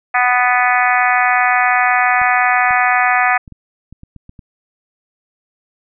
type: harmonic tone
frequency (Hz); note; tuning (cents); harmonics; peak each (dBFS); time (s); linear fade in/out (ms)
247.8; B3; +6; 3 / 4 / 5 / 6 / 7 / 8 / 9 / 10; -15 / -23 / -18 / -22 / -18 / -19 / -22 / -24; 0.14-3.38; 10
type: clicks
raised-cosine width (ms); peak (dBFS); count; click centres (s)
5; -24; 9; 2.216 / 2.708 / 3.478 / 3.523 / 3.926 / 4.034 / 4.163 / 4.294 / 4.392
effects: none